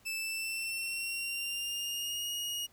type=tone with pitch glide; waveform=sawtooth; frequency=2637 to 2876 Hz; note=E7 to F#7; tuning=0 to -50 cents; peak=-31 dBFS; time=0.05-2.67 s; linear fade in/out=20 ms; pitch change=+150 cents; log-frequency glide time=0.16-2.3 s; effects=pink hiss -64 dBFS RMS until 2.72 s